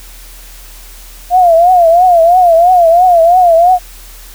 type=tone with vibrato; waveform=sine; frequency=696 Hz; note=F5; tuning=6 cents flat; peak=-3 dBFS; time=1.3-3.79 s; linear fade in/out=50 ms; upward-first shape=triangle; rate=3 Hz; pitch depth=130 cents each way; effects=added 40 Hz sine -32 dBFS peak until 4.34 s + white hiss -36 dBFS RMS until 4.34 s